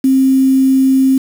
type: tone with quantisation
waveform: sine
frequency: 265.3 Hz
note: C4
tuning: 24 cents sharp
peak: -7 dBFS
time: 0.04-1.18 s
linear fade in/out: 5 ms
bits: 5
effects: none